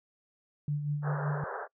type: tone with tremolo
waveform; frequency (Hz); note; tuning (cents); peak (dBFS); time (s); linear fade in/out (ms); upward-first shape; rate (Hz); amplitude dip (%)
sine; 146.83; D3; 0; -27; 0.68-1.44; 2; sine; 5.3; 50
type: band-pass noise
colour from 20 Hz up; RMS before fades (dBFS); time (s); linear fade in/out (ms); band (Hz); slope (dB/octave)
pink; -38; 1.02-1.68; 50; 400 to 1700; 96
effects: noise-tail reverb RT60 0.1 s tail -24 dB re dry